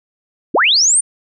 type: linear sweep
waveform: sine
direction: up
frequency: 161.4 to 9270 Hz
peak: -9 dBFS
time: 0.54-1.01 s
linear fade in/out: 10 ms
effects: none